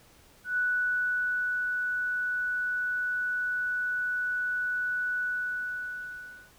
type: tone with ADSR envelope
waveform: sine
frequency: 1480 Hz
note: F#6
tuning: in tune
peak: -24 dBFS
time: 0.44-6.52 s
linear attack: 130 ms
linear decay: 1100 ms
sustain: -3 dB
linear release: 1300 ms
effects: pink hiss -58 dBFS RMS until 6.58 s